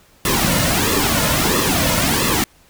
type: noise with flanger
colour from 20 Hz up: pink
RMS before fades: -17 dBFS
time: 0.25-2.44 s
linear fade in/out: 2 ms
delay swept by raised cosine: 1.3 to 2.6 ms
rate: 1.5 Hz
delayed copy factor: -0.7
effects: pink hiss -52 dBFS RMS until 2.69 s